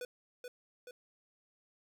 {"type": "tone with echo", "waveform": "square", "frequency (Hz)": 494.5, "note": "B4", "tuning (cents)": 2, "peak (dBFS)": -40, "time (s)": [0.01, 0.05], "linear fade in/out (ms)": 2, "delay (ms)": 430, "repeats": 2, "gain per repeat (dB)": -4, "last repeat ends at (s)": 0.91, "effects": []}